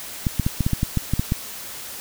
clicks, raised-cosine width 5 ms, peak -7 dBFS, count 11, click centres 0.268 / 0.397 / 0.465 / 0.607 / 0.665 / 0.733 / 0.831 / 0.973 / 1.136 / 1.195 / 1.321 s, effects white hiss -35 dBFS RMS until 2 s

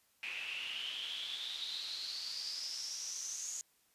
pink noise with band-pass filter sweep, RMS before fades -42 dBFS, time 0.23-3.61 s, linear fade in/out 0 ms, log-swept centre 2500 to 6800 Hz, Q 9.4, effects white hiss -72 dBFS RMS until 3.94 s + resampled to 32000 Hz

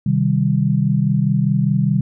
sine chord, C minor, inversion none, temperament equal, 130.81 / 155.56 / 196 Hz, C3 / Eb3 / G3, 0 / 0 / 0 cents, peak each -18 dBFS, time 0.06-2.01 s, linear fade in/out 5 ms, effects none

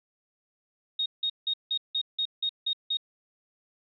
sine tone bursts, 3729 Hz, A#7, in tune, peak -25 dBFS, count 9, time 0.99-2.971 s, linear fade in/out 5 ms, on 69 ms, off 170 ms, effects none

